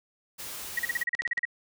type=noise; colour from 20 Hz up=white; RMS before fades=-39 dBFS; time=0.38-1.04 s; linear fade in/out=20 ms
type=tone bursts; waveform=sine; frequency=1906 Hz; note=A#6; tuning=38 cents sharp; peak=-24 dBFS; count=12; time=0.77-1.453 s; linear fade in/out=5 ms; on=23 ms; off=37 ms
type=clicks; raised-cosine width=0.2 ms; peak=-21 dBFS; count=4; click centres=1.15 / 1.22 / 1.277 / 1.378 s
effects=none